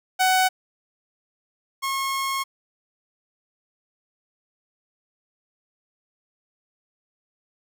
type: tone pair in turn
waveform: sawtooth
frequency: 748 / 1084.7 Hz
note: F#5 / C#6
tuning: +19 / -38 cents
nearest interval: tritone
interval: 643 cents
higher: second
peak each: -13 / -20 dBFS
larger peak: first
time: 0.19-0.49 / 1.82-2.44 s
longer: second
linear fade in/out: 20 ms
effects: none